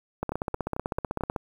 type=two click trains; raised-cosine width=1 ms; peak=-17 / -14 dBFS; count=5 / 19; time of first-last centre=0.32-1.209 / 0.23-1.362 s; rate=4.5 / 15.9 Hz; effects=8-bit